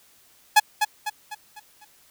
sawtooth tone with echo, 845 Hz, G#5, 30 cents sharp, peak -7 dBFS, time 0.56-0.6 s, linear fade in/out 10 ms, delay 250 ms, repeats 5, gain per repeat -7 dB, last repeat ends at 1.85 s, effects white hiss -57 dBFS RMS until 2.1 s

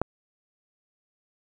click, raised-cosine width 1 ms, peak -10 dBFS, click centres 0.016 s, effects none

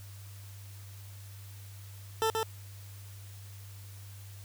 20% pulse tone with echo, 443.8 Hz, A4, 15 cents sharp, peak -21 dBFS, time 2.22-2.3 s, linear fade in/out 0 ms, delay 130 ms, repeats 1, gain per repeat -3 dB, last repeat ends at 2.43 s, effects added 99 Hz sine -45 dBFS peak until 4.44 s + white hiss -55 dBFS RMS until 4.44 s

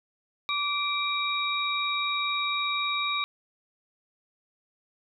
sine tone cluster, 1161 / 2348 / 3778 Hz, D6 / D7 / A#7, -20 / -1 / +22 cents, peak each -30 dBFS, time 0.49-3.24 s, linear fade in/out 0 ms, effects none

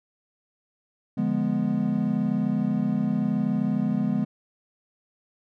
triangle chord, D diminished seventh, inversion none, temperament equal, 146.83 / 174.61 / 207.7 / 246.9 Hz, D3 / F3 / Ab3 / Cb4, 0 / 0 / 0 / 0 cents, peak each -29 / -28 / -23 / -25 dBFS, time 1.17-4.25 s, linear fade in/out 10 ms, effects none

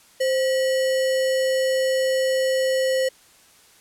sine tone with sample-and-hold, 523.3 Hz, C5, in tune, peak -18 dBFS, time 0.2-3.09 s, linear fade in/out 10 ms, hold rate 2450 Hz, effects white hiss -53 dBFS RMS until 3.8 s + low-pass 11000 Hz 12 dB/octave

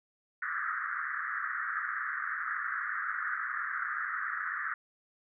pink band-pass noise, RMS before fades -35 dBFS, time 0.42-4.74 s, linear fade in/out 2 ms, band 1200 to 1900 Hz, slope 96 dB/octave, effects none

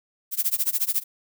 violet noise with tremolo, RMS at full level -21 dBFS, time 0.31-1.04 s, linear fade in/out 50 ms, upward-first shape sine, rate 14 Hz, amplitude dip 95%, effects none

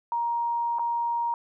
sine tone with dropouts, 940 Hz, A#5, 14 cents sharp, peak -24 dBFS, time 0.12-1.34 s, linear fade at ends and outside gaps 1 ms, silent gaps 0.786-0.794 s, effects none

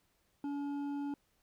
sine tone with hard clipping, 284.9 Hz, C#4, 48 cents sharp, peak -37 dBFS, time 0.44-1.14 s, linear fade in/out 2 ms, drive 7 dB, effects pink hiss -75 dBFS RMS until 1.42 s

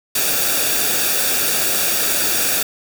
white noise with comb filter, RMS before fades -18 dBFS, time 0.15-2.63 s, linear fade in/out 5 ms, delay 0.97 ms, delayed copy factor -0.6, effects none

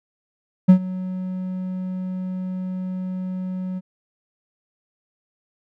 triangle tone with ADSR envelope, 185 Hz, F#3, in tune, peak -3 dBFS, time 0.68-3.81 s, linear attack 16 ms, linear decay 87 ms, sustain -20 dB, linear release 35 ms, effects none

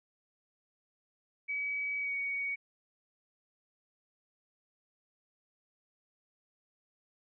sine tone with pitch glide, 2276 to 2243 Hz, C#7 to C#7, +45 to +20 cents, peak -32 dBFS, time 1.48-2.56 s, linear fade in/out 20 ms, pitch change -25 cents, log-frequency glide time 1.99-2.13 s, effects none

